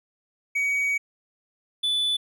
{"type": "tone pair in turn", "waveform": "triangle", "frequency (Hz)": [2258, 3480], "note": ["C#7", "A7"], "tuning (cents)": [31, -20], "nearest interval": "perfect fifth", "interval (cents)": 749, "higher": "second", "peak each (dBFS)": -20, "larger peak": "neither", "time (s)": [[0.55, 0.98], [1.83, 2.17]], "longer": "first", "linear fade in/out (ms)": 10, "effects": []}